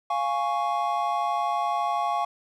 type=chord; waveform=triangle; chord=Db major; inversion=first; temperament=equal; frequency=698.5 / 830.6 / 1108.7 Hz; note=F5 / Ab5 / Db6; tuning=0 / 0 / 0 cents; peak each=-26 dBFS; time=0.1-2.25 s; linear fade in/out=5 ms; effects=none